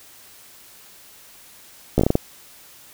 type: slowing click train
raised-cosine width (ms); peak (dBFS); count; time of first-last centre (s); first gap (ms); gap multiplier
2; -3; 7; 1.98-2.154; 14; 1.29
effects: white hiss -47 dBFS RMS until 2.93 s